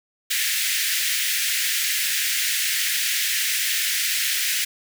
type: high-pass noise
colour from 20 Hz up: pink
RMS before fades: -23 dBFS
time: 0.3-4.65 s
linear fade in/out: 10 ms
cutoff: 1700 Hz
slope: 48 dB/octave
effects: none